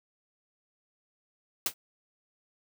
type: noise with exponential decay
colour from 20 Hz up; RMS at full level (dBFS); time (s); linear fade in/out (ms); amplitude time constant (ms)
white; -23; 1.66-1.74; 2; 17
effects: none